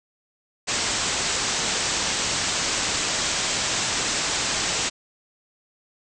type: low-pass noise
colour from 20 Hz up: white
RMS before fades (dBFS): -25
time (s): 0.67-4.9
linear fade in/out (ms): 20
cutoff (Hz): 8100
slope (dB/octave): 96
effects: none